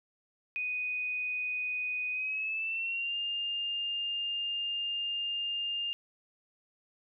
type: tone with pitch glide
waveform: sine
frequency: 2489 to 2810 Hz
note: D#7 to F7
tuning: 0 to +10 cents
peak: -31 dBFS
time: 0.56-5.93 s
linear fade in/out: 0 ms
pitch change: +210 cents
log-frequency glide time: 2.11-3.16 s
effects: none